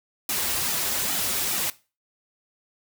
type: noise with flanger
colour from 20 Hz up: white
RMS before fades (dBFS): -26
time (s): 0.29-1.7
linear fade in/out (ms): 2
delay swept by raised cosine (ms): 1.8 to 6.8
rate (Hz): 2.4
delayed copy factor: -0.8
effects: noise-tail reverb RT60 0.3 s tail -18 dB re dry